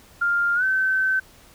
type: tone with pitch glide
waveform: sine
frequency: 1400 to 1535.6 Hz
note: F6 to G6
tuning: +4 to -36 cents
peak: -18 dBFS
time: 0.21-1.2 s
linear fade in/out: 10 ms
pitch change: +160 cents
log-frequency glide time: 0.55-0.64 s
effects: pink hiss -51 dBFS RMS until 1.54 s